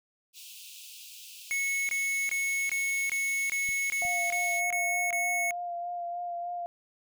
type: high-pass noise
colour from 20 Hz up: pink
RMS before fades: -47 dBFS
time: 0.33-4.62 s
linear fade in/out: 50 ms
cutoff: 2500 Hz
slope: 96 dB/octave
type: tone bursts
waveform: square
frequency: 2200 Hz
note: C#7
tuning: 14 cents flat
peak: -28 dBFS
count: 10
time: 1.51-5.508 s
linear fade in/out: 0 ms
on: 380 ms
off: 22 ms
type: clicks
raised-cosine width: 5 ms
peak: -36 dBFS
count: 2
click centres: 3.69 / 4.051 s
type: tone with vibrato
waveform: sine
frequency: 698.5 Hz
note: F5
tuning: in tune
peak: -32 dBFS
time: 4.02-6.66 s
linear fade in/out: 0 ms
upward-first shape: sine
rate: 3.3 Hz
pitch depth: 19 cents each way
effects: none